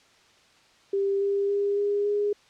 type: tone with pitch steps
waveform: sine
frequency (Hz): 395.1 / 399.2 / 403.4 / 407.6 / 411.9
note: G4 / G4 / G4 / G#4 / G#4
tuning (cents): +14 / +32 / +50 / -32 / -14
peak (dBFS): -22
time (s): 0.93-2.33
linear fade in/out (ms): 5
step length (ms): 280
effects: white hiss -58 dBFS RMS until 2.49 s + low-pass 5000 Hz 12 dB/octave